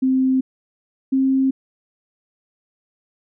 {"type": "tone pair in turn", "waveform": "sine", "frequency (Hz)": [261.3, 266.2], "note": ["C4", "C4"], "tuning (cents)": [-2, 30], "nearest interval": "unison", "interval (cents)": 32, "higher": "second", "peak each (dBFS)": -14, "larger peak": "neither", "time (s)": [[0.02, 0.41], [1.12, 1.51]], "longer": "neither", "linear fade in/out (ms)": 10, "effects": []}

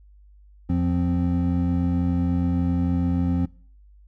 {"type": "tone cluster", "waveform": "triangle", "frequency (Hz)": [84.4, 174.7, 261.4], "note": ["E2", "F3", "C4"], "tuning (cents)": [41, 1, -1], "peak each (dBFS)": -22, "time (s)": [0.69, 3.46], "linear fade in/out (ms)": 10, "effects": ["noise-tail reverb RT60 0.5 s tail -24 dB re dry", "added 50 Hz sine -48 dBFS peak until 4.07 s"]}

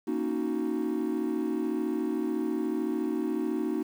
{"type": "chord", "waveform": "triangle", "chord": "D# minor seventh", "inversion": "second", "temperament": "equal with one note detuned", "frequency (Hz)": [235.4, 277.2, 311.1, 370], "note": ["A#3", "C#4", "D#4", "F#4"], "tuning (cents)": [17, 0, 0, 0], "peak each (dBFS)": [-31, -32, -28, -31], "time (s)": [0.07, 3.83], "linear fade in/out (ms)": 10, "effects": ["tanh soft clip ceiling -18 dBFS", "9-bit"]}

